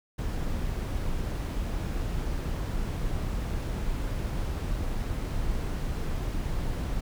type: noise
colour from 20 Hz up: brown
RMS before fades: -30 dBFS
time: 0.18-7.01 s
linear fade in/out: 10 ms
effects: none